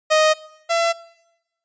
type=tone pair in turn; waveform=sawtooth; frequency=622.3 / 673.5 Hz; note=D#5 / E5; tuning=0 / +37 cents; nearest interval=minor second; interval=137 cents; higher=second; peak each=-9 / -13 dBFS; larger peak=first; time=0.1-0.34 / 0.69-0.93 s; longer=neither; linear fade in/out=20 ms; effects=noise-tail reverb RT60 1.0 s tail -22 dB re dry + resampled to 16000 Hz